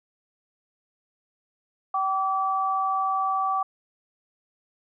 sine tone pair together, 768.7 / 1155 Hz, G5 / D6, -34 / -29 cents, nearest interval perfect fifth, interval 705 cents, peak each -26 / -24 dBFS, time 1.94-3.63 s, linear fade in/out 5 ms, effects none

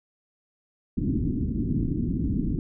white low-pass noise, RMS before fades -26 dBFS, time 0.97-2.59 s, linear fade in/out 2 ms, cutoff 310 Hz, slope 48 dB/octave, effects none

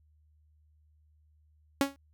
sawtooth tone with exponential decay, 277.2 Hz, C#4, in tune, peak -17 dBFS, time 1.81-1.96 s, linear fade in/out 0 ms, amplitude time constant 32 ms, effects added 76 Hz sine -62 dBFS peak until 2.13 s

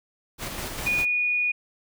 pink noise with tremolo, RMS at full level -32 dBFS, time 0.38-1.06 s, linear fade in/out 50 ms, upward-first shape square, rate 5 Hz, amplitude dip 30%
sine tone, 2457 Hz, D#7, 22 cents flat, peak -21 dBFS, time 0.86-1.52 s, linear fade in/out 10 ms
effects none

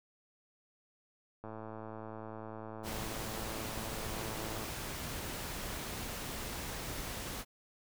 click train, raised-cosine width 1 ms, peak -31 dBFS, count 353, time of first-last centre 1.44-4.64 s, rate 110 Hz
pink noise, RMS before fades -41 dBFS, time 2.83-7.45 s, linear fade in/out 50 ms
effects none

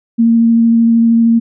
sine tone with vibrato, 230.2 Hz, A#3, 22 cents flat, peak -6 dBFS, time 0.18-1.4 s, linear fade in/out 20 ms, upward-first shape sine, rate 13 Hz, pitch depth 10 cents each way, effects none

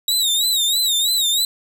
sawtooth tone with vibrato, 3798 Hz, A#7, 32 cents sharp, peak -13 dBFS, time 0.08-1.45 s, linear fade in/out 2 ms, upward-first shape sine, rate 3.1 Hz, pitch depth 110 cents each way, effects none

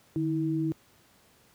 sine tone pair together, 151.9 / 321.5 Hz, D#3 / E4, -41 / -43 cents, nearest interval octave + minor second, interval 1298 cents, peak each -30 / -27 dBFS, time 0.16-0.72 s, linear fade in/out 0 ms, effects pink hiss -61 dBFS RMS until 1.54 s + high-pass 80 Hz 12 dB/octave

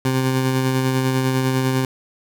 20% pulse tone with tremolo, 130.81 Hz, C3, in tune, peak -11 dBFS, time 0.05-1.85 s, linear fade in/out 2 ms, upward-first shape sine, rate 10 Hz, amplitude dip 30%, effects none

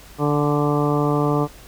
harmonic tone with a mistuned harmonic, 146.83 Hz, D3, in tune, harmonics 1 / 2 / 3 / 4 / 5 / 6 / 7 / 8, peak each -21 / -22 / -23 / -28 / -29 / -30 / -30 / -28 dBFS, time 0.18-1.48 s, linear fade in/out 50 ms, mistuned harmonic 6, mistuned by -19 cents, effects added 50 Hz sine -46 dBFS peak until 1.67 s + pink hiss -45 dBFS RMS until 1.67 s

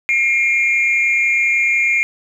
sine tone pair together, 2142 / 2388 Hz, C7 / D7, +40 / +28 cents, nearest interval major second, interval 188 cents, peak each -14 dBFS, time 0.09-2.03 s, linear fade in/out 0 ms, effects tanh soft clip ceiling -8 dBFS + 8-bit

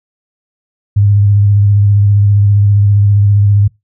sine tone with vibrato, 101.8 Hz, G#2, 34 cents flat, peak -5 dBFS, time 0.96-3.68 s, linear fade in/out 10 ms, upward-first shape square, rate 15 Hz, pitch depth 21 cents each way, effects noise-tail reverb RT60 0.2 s tail -24 dB re dry

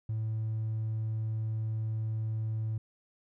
triangle tone, 110 Hz, A2, in tune, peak -27 dBFS, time 0.09-2.78 s, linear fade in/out 5 ms, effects tanh soft clip ceiling -26 dBFS

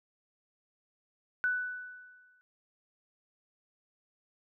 sine tone with exponential decay, 1490 Hz, F#6, 12 cents sharp, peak -25 dBFS, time 1.44-2.41 s, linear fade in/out 0 ms, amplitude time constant 210 ms, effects none

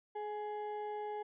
triangle ring-modulated tone, 629 Hz, D#5, 19 cents sharp, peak -33 dBFS, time 0.15-1.23 s, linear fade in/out 10 ms, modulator 207 Hz, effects resampled to 8000 Hz

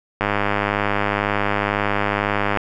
click train, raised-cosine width 0.5 ms, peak -4 dBFS, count 242, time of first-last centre 0.21-2.573 s, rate 102 Hz, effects none

